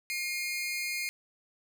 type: tone pair together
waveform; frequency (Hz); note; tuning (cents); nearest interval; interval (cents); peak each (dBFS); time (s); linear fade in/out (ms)
sawtooth; 2130 / 2435; C7 / D#7; +30 / -38; major second; 232; -30 / -33; 0.1-1.09; 0
effects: 11-bit